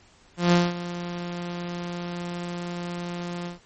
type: tone with ADSR envelope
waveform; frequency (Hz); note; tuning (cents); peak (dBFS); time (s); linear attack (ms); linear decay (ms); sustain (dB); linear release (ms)
sawtooth; 174.61; F3; 0; -11; 0.37-3.59; 150; 210; -15; 130
effects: pink hiss -56 dBFS RMS until 3.65 s + MP3 32 kbps